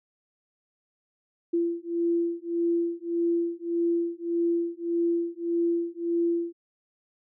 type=beating tone pair; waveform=sine; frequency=339.2 / 340.9 Hz; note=E4 / F4; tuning=+50 / -42 cents; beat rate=1.7 Hz; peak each=-27 dBFS; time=1.53-6.53 s; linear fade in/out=10 ms; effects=none